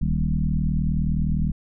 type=tone with frequency modulation; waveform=sine; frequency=103.83 Hz; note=G#2; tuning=in tune; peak=-19 dBFS; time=0.01-1.52 s; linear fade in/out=10 ms; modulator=39.7 Hz; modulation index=2.7; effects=none